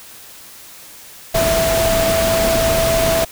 sine tone in noise, 659.3 Hz, E5, in tune, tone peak -15 dBFS, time 1.34-3.25 s, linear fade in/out 10 ms, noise pink, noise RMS -19 dBFS, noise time 1.34-3.25 s, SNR +1 dB, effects white hiss -39 dBFS RMS until 3.31 s

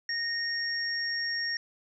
sine tone pair together, 1852 / 5542 Hz, A#6 / F8, -12 / -14 cents, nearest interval octave + perfect fifth, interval 1898 cents, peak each -31 / -32 dBFS, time 0.09-1.57 s, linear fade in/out 2 ms, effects none

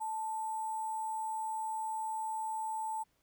sine tone with sample-and-hold, 880 Hz, A5, in tune, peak -34 dBFS, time 0-3.04 s, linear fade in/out 20 ms, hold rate 8820 Hz, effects pink hiss -75 dBFS RMS until 3.22 s

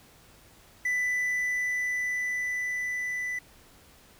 triangle tone with level ramp, 1989 Hz, B6, 12 cents sharp, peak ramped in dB -23 to -28 dBFS, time 0.85-3.39 s, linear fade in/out 5 ms, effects pink hiss -56 dBFS RMS until 4.19 s

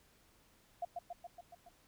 sine tone with echo, 698.5 Hz, F5, in tune, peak -35 dBFS, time 0.82-0.85 s, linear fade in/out 5 ms, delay 140 ms, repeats 6, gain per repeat -3 dB, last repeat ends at 1.69 s, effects pink hiss -68 dBFS RMS until 1.87 s

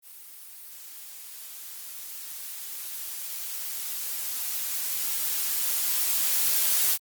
blue noise with level ramp, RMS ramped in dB -46 to -22 dBFS, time 0.02-6.98 s, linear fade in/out 50 ms, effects Opus 32 kbps

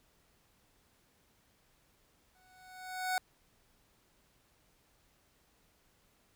25% pulse tone with exponential growth, 741 Hz, F#5, 2 cents sharp, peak -25 dBFS, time 2.35-3.18 s, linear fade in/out 1 ms, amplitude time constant 180 ms, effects pink hiss -70 dBFS RMS until 6.35 s

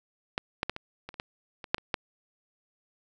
clicks, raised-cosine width 0.3 ms, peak -12 / -11 / -13 / -21 / -23 / -30 / -17 / -24 / -6 / -26 / -10 dBFS, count 11, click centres 0.379 / 0.631 / 0.696 / 0.764 / 1.09 / 1.142 / 1.199 / 1.642 / 1.745 / 1.782 / 1.942 s, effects none

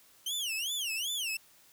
sawtooth tone with vibrato, 3010 Hz, F#7, 29 cents sharp, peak -29 dBFS, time 0.26-1.37 s, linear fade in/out 5 ms, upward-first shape sine, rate 2.6 Hz, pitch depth 270 cents each way, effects white hiss -61 dBFS RMS until 1.72 s

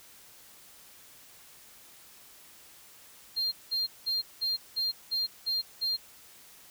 triangle tone bursts, 4197 Hz, C8, 5 cents sharp, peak -25 dBFS, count 8, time 3.36-5.97 s, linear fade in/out 20 ms, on 160 ms, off 190 ms, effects tanh soft clip ceiling -21 dBFS + white hiss -54 dBFS RMS until 6.7 s

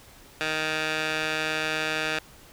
15% pulse tone with band-pass filter, 156.1 Hz, D#3, 6 cents sharp, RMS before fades -28 dBFS, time 0.41-2.19 s, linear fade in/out 0 ms, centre 2400 Hz, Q 1.1, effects pink hiss -51 dBFS RMS until 2.52 s

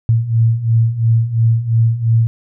sine beating tone pair, 112.5 / 115.4 Hz, A2 / A#2, +39 / -17 cents, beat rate 2.9 Hz, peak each -16 / -12 dBFS, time 0.09-2.27 s, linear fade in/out 0 ms, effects none

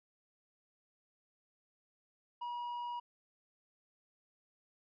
triangle tone with tanh clipping, 962 Hz, B5, 46 cents flat, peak -39 dBFS, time 2.41-3 s, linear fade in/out 10 ms, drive 9 dB, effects none

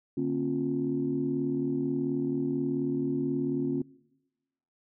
sine tone cluster, 146.4 / 231.1 / 269.6 / 353.8 Hz, D3 / A#3 / C#4 / F4, -5 / -15 / -48 / +23 cents, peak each -35 / -35 / -28 / -32 dBFS, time 0.17-3.82 s, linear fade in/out 5 ms, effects noise-tail reverb RT60 1.0 s tail -23 dB re dry + tanh soft clip ceiling -17 dBFS

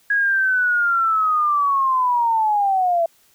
sine linear sweep, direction down, 1661.2 to 660 Hz, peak -15 dBFS, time 0.1-3.06 s, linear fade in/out 5 ms, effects white hiss -57 dBFS RMS until 3.34 s

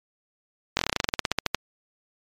slowing click train, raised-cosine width 0.2 ms, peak -4 dBFS, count 18, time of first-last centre 0.77-1.546 s, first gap 21 ms, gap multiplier 1.09, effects MP3 96 kbps

